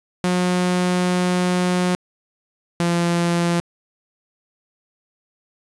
sawtooth tone pair in turn, 180 / 171.79 Hz, F#3 / F3, -47 / -28 cents, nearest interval minor second, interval 81 cents, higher first, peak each -13 dBFS, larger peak neither, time 0.24-1.95 / 2.8-3.6 s, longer first, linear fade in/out 0 ms, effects resampled to 24000 Hz + 8-bit

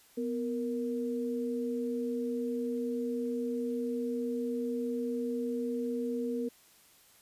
sine tone pair together, 247.7 / 467.6 Hz, B3 / A#4, +5 / +5 cents, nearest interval major seventh, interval 1100 cents, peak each -33 / -34 dBFS, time 0.17-6.49 s, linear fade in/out 10 ms, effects white hiss -61 dBFS RMS until 7.21 s + resampled to 32000 Hz

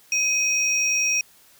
triangle tone pair together, 2516 / 5635 Hz, D#7 / F8, +19 / +15 cents, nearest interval octave + major second, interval 1396 cents, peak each -20 dBFS, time 0.12-1.21 s, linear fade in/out 2 ms, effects tanh soft clip ceiling -11 dBFS + white hiss -54 dBFS RMS until 1.59 s

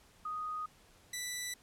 sine / 10% pulse tone pair in turn, 1244.5 / 1975.5 Hz, D#6 / B6, 0 / 0 cents, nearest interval minor sixth, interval 800 cents, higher second, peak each -36 / -28 dBFS, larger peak second, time 0.25-0.66 / 1.13-1.54 s, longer neither, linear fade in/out 5 ms, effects pink hiss -63 dBFS RMS until 1.62 s + low-pass 12000 Hz 12 dB/octave

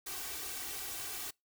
white noise with comb filter, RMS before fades -41 dBFS, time 0.06-1.31 s, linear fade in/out 10 ms, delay 2.6 ms, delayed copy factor +0.75, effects noise-tail reverb RT60 0.2 s tail -26 dB re dry

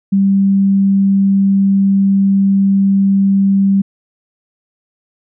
sine tone, 196 Hz, G3, in tune, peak -8 dBFS, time 0.12-3.82 s, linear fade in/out 10 ms, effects none

